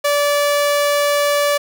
sawtooth tone, 579 Hz, D5, 25 cents flat, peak -10 dBFS, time 0.04-1.58 s, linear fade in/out 10 ms, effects none

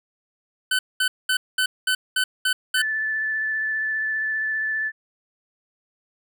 25% pulse tone bursts, 1514 Hz, F#6, 39 cents sharp, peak -15 dBFS, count 8, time 0.71-2.82 s, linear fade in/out 5 ms, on 80 ms, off 210 ms
sine tone with vibrato, 1749 Hz, A6, 11 cents flat, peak -22 dBFS, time 2.75-4.92 s, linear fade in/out 50 ms, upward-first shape sine, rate 15 Hz, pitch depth 13 cents each way
effects none

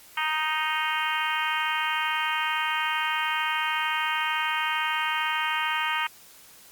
harmonic tone, 311.1 Hz, D#4, in tune, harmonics 3 / 4 / 5 / 6 / 7 / 8 / 9 / 10, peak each -30 / -31 / -32 / -33 / -33 / -34 / -35 / -35 dBFS, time 0.17-6.07 s, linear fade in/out 5 ms, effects white hiss -51 dBFS RMS until 6.71 s + Opus 48 kbps

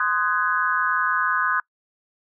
sine chord, Ab dominant seventh, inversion first, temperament just, 1038.3 / 1245.9 / 1495.1 / 1661.2 Hz, C6 / Eb6 / Gb6 / Ab6, -14 / +2 / +18 / 0 cents, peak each -26 / -24 / -23 / -26 dBFS, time 0-1.6 s, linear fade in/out 2 ms, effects noise-tail reverb RT60 0.1 s tail -25 dB re dry

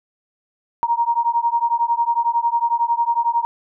sine beating tone pair, 932.3 / 943.3 Hz, A#5 / A#5, 0 / +20 cents, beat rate 11 Hz, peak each -19 dBFS, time 0.83-3.45 s, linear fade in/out 0 ms, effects none

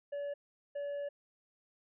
triangle tone bursts at uneven times, 572 Hz, D5, 46 cents flat, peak -34 dBFS, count 2, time 0.12-0.34 / 0.75-1.09 s, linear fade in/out 10 ms, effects resampled to 8000 Hz

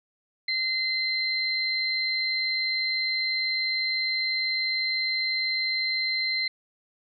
sine tone pair together, 2067 / 4121 Hz, C7 / C8, -22 / -27 cents, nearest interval octave, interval 1195 cents, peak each -27 dBFS, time 0.48-6.48 s, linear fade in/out 5 ms, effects none

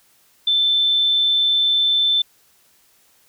sine tone, 3536 Hz, A7, 8 cents sharp, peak -14 dBFS, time 0.47-2.22 s, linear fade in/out 5 ms, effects white hiss -57 dBFS RMS until 3.28 s

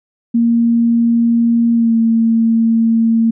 sine tone with pitch glide, 233.1 to 227.3 Hz, A#3 to A#3, 0 to -43 cents, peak -9 dBFS, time 0.34-3.31 s, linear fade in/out 10 ms, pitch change -43 cents, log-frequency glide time 1.73-1.95 s, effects none

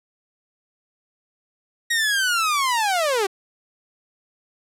sawtooth linear sweep, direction down, 1898 to 370 Hz, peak -15 dBFS, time 1.9-3.27 s, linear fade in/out 10 ms, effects low-pass 12000 Hz 12 dB/octave

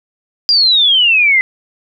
sine exponential sweep, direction down, 4891 to 2021 Hz, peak -7 dBFS, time 0.49-1.41 s, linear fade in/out 0 ms, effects none

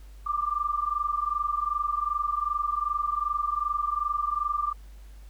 sine tone pair together, 1174.7 / 1197.3 Hz, D6 / D6, 0 / +33 cents, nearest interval unison, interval 33 cents, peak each -28 dBFS, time 0.26-4.73 s, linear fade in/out 10 ms, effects added 50 Hz sine -43 dBFS peak until 5.29 s + pink hiss -60 dBFS RMS until 5.29 s

